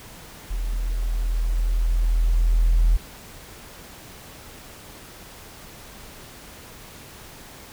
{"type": "tone with level ramp", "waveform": "sine", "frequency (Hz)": 41.2, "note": "E1", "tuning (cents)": 0, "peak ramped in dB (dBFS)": [-23, -12], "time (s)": [0.5, 2.97], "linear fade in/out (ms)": 10, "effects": ["tanh soft clip ceiling -11 dBFS", "pink hiss -43 dBFS RMS until 7.72 s"]}